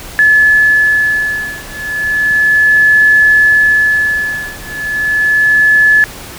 sine beating tone pair, 1719 / 1719.34 Hz, A6 / A6, -41 / -40 cents, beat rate 0.34 Hz, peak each -10 dBFS, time 0.19-6.04 s, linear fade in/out 0 ms, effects pink hiss -29 dBFS RMS until 6.38 s

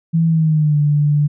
sine tone with pitch glide, 164.4 to 147.31 Hz, E3 to D3, -4 to +6 cents, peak -11 dBFS, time 0.13-1.28 s, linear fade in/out 20 ms, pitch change -190 cents, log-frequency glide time 0.27-0.78 s, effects none

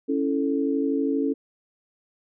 sine chord, A major, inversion first, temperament equal, 277.2 / 329.6 / 440 Hz, C#4 / E4 / A4, 0 / 0 / 0 cents, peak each -23 / -29 / -27 dBFS, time 0.08-1.34 s, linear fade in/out 20 ms, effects none

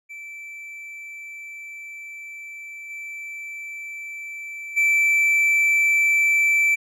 triangle tone with level steps, 2327 Hz, D7, 17 cents flat, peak -33 / -30 / -14 dBFS, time 0.09-6.76 s, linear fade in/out 20 ms, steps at 2.89 / 4.76 s, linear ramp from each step 20 ms, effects none

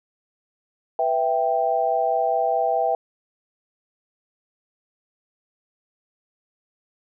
sine chord, E minor, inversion second, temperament equal, 493.9 / 659.3 / 784 Hz, B4 / E5 / G5, 0 / 0 / 0 cents, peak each -26 / -22 / -22 dBFS, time 0.99-2.95 s, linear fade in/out 2 ms, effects none

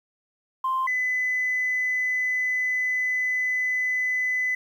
sine tone pair in turn, 1046.5 / 2008 Hz, C6 / B6, 0 / +28 cents, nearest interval major seventh, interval 1128 cents, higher second, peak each -21 dBFS, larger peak neither, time 0.64-0.87 / 0.87-4.55 s, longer second, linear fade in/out 5 ms, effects tanh soft clip ceiling -18 dBFS + 9-bit

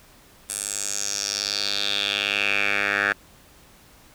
10% pulse tone with band-pass filter sweep, 101.2 Hz, G#2, 44 cents flat, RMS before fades -25 dBFS, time 0.49-3.13 s, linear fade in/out 10 ms, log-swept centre 9200 to 1700 Hz, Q 4.1, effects pink hiss -52 dBFS RMS until 4.14 s

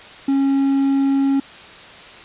triangle tone, 274 Hz, C#4, 20 cents flat, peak -12 dBFS, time 0.28-1.4 s, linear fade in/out 5 ms, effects white hiss -39 dBFS RMS until 2.24 s + resampled to 8000 Hz

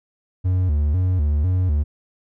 triangle tone with vibrato, 82.41 Hz, E2, in tune, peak -14 dBFS, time 0.44-1.84 s, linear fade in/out 20 ms, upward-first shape square, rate 2 Hz, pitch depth 190 cents each way, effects none

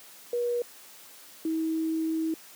sine tone pair in turn, 481 / 321 Hz, B4 / E4, -46 / -46 cents, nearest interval perfect fifth, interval 700 cents, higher first, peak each -25 dBFS, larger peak neither, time 0.33-0.62 / 1.45-2.34 s, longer second, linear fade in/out 2 ms, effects white hiss -50 dBFS RMS until 2.55 s + high-pass 200 Hz 12 dB/octave

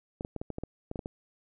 clicks, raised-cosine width 2 ms, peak -22 dBFS, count 11, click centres 0.209 / 0.249 / 0.363 / 0.415 / 0.503 / 0.584 / 0.636 / 0.914 / 0.958 / 0.992 / 1.059 s, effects none

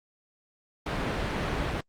pink low-pass noise, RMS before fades -30 dBFS, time 0.86-1.81 s, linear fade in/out 5 ms, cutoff 3000 Hz, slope 12 dB/octave, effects Opus 32 kbps

